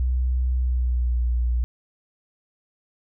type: tone with pitch glide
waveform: sine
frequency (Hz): 62.9 to 60.2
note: B1 to B1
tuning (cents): +32 to -44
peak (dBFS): -19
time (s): 0-1.64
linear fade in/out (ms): 0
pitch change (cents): -76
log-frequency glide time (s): 0.56-1.2
effects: none